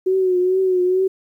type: tone with vibrato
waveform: sine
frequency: 370 Hz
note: F#4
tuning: in tune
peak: -14 dBFS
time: 0.06-1.08 s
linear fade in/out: 10 ms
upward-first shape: triangle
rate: 2.3 Hz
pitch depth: 57 cents each way
effects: 9-bit